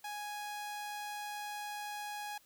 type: tone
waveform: sawtooth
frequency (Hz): 830.6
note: G#5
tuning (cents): 0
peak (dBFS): -36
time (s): 0.04-2.38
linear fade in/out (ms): 5
effects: white hiss -66 dBFS RMS until 2.45 s